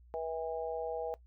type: harmonic tone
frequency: 162.2 Hz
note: E3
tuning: 28 cents flat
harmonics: 3 / 4 / 5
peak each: -37 / -39 / -41 dBFS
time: 0.14-1.14 s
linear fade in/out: 0 ms
effects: noise-tail reverb RT60 0.1 s tail -18 dB re dry + added 60 Hz sine -56 dBFS peak until 1.26 s